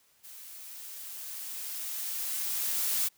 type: noise with level ramp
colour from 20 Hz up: blue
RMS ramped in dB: -48 to -28 dBFS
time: 0.23-3.09 s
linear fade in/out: 20 ms
effects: white hiss -66 dBFS RMS until 3.17 s